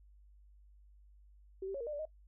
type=tone with pitch steps; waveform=sine; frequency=382.1 / 389.9 / 554 / 468.5 / 602 / 580 / 623 Hz; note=G4 / G4 / C#5 / A#4 / D5 / D5 / D#5; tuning=-44 / -9 / -1 / +9 / +43 / -22 / +2 cents; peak=-37 dBFS; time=1.62-2.054 s; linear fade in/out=5 ms; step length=62 ms; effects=noise-tail reverb RT60 0.1 s tail -19 dB re dry + added 50 Hz sine -58 dBFS peak until 2.27 s